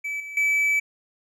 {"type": "tone with level steps", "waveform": "triangle", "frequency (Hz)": 2302, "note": "D7", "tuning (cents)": -35, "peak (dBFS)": [-25, -32, -17], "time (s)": [0.04, 0.8], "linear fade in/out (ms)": 10, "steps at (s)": [0.2, 0.37], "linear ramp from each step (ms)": 2, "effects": []}